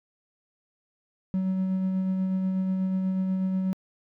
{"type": "tone with tremolo", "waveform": "triangle", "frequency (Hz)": 188.2, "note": "F#3", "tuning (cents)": 30, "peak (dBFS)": -20, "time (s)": [1.34, 3.73], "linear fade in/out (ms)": 0, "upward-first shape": "sine", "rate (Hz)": 8.2, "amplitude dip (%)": 30, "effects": ["tanh soft clip ceiling -16 dBFS"]}